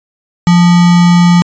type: tone with sample-and-hold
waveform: sine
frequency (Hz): 174.61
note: F3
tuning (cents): 0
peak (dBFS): -3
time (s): 0.47-1.42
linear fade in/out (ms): 0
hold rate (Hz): 1050
effects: resampled to 16000 Hz